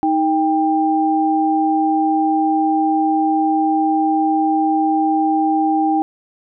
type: tone pair together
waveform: sine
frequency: 314.3 / 792 Hz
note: D#4 / G5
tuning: +18 / +18 cents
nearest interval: octave + major third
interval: 1600 cents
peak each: -16 dBFS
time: 0.03-6.02 s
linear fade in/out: 0 ms
effects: none